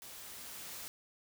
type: noise with level ramp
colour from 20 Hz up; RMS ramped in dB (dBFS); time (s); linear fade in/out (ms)
white; -50 to -45; 0.02-0.88; 0
effects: none